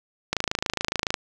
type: click train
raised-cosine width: 0.2 ms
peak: -6 dBFS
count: 23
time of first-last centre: 0.33-1.142 s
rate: 27.1 Hz
effects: none